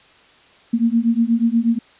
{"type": "beating tone pair", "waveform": "sine", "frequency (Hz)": [227.3, 235.6], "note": ["A#3", "A#3"], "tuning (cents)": [-43, 19], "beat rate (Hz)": 8.3, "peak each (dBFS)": -17, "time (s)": [0.73, 1.79], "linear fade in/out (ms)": 10, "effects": ["white hiss -50 dBFS RMS until 1.99 s", "resampled to 8000 Hz"]}